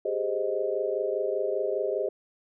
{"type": "chord", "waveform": "sine", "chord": "Ab major seventh", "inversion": "third", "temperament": "equal with one note detuned", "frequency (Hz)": [392, 417, 523.3, 622.3], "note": ["G4", "Ab4", "C5", "Eb5"], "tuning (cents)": [0, 7, 0, 0], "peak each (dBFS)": -31, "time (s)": [0.05, 2.09], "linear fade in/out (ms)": 5, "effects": []}